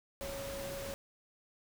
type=tone in noise; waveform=sine; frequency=553 Hz; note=C#5; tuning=4 cents flat; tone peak=-41 dBFS; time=0.21-0.94 s; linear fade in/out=0 ms; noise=pink; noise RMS=-44 dBFS; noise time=0.21-0.94 s; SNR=0 dB; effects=none